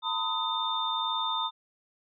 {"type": "tone cluster", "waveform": "sine", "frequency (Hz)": [907, 1009, 1258, 3609], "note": ["A#5", "B5", "D#6", "A7"], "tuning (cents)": [-48, 37, 19, 43], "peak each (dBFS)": [-33, -34, -34, -31], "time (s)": [0.02, 1.51], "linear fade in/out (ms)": 50, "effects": []}